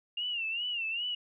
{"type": "tone with vibrato", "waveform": "sine", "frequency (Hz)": 2794, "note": "F7", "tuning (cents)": 0, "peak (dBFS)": -31, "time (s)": [0.17, 1.15], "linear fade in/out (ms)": 5, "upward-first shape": "sine", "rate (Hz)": 2.5, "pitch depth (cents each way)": 110, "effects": []}